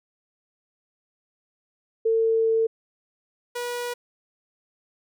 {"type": "tone pair in turn", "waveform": ["sine", "sawtooth"], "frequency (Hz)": [449.7, 484.6], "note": ["A4", "B4"], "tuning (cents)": [38, -33], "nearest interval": "minor second", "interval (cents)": 129, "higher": "second", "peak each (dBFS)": [-18, -24], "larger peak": "first", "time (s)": [[2.05, 2.67], [3.55, 3.94]], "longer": "first", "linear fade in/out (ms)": 10, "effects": []}